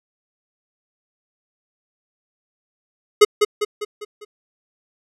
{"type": "tone with echo", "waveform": "square", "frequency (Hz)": 420.1, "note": "G#4", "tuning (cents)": 20, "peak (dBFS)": -6, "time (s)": [3.21, 3.25], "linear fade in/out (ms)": 10, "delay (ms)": 200, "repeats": 5, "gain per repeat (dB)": -6, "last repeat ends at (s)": 4.25, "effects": ["low-pass 10000 Hz 12 dB/octave"]}